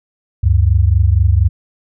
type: tone pair together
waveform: sine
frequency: 72.3 / 96.51 Hz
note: D2 / G2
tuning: -27 / -27 cents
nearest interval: perfect fourth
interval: 500 cents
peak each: -11 dBFS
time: 0.43-1.49 s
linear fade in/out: 10 ms
effects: none